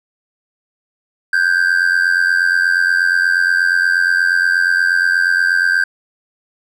triangle tone with amplitude modulation, 1568 Hz, G6, in tune, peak -6 dBFS, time 1.33-5.84 s, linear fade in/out 5 ms, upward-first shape sine, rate 88.4 Hz, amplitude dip 80%, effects none

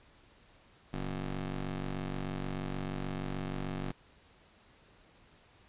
20% pulse ring-modulated tone, 96.5 Hz, G2, 27 cents flat, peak -27 dBFS, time 0.93-3.92 s, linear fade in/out 10 ms, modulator 71.5 Hz, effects pink hiss -62 dBFS RMS until 5.68 s + resampled to 8000 Hz

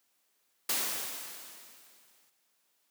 white noise with exponential decay, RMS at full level -29 dBFS, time 0.69-2.3 s, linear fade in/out 5 ms, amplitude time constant 350 ms, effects white hiss -74 dBFS RMS until 2.9 s + high-pass 200 Hz 12 dB/octave

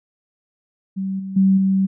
sine tone with level steps, 192.2 Hz, G3, 34 cents flat, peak -21 / -26 / -11 / -14 dBFS, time 0.96-1.87 s, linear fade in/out 20 ms, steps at 1.19 / 1.36 / 1.57 s, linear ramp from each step 10 ms, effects none

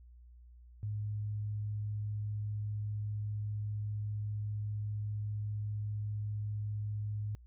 sine tone, 105 Hz, G#2, 19 cents sharp, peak -34 dBFS, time 0.83-7.35 s, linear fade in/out 0 ms, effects added 60 Hz sine -53 dBFS peak until 7.46 s

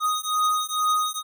square beating tone pair, 1244.5 / 1246.7 Hz, D#6 / D#6, 0 / +3 cents, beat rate 2.2 Hz, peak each -25 dBFS, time 0-1.23 s, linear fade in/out 50 ms, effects none

